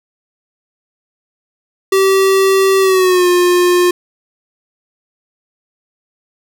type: tone with pitch glide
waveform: square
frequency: 385.9 to 355.9 Hz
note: G4 to F4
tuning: -27 to +33 cents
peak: -9 dBFS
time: 1.92-3.91 s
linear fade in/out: 5 ms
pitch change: -140 cents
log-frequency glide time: 2.8-3.28 s
effects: none